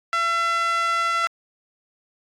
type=tone with band-pass filter; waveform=5% pulse; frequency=675 Hz; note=E5; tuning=41 cents sharp; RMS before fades=-22 dBFS; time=0.13-1.27 s; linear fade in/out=0 ms; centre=1400 Hz; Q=3; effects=AAC 48 kbps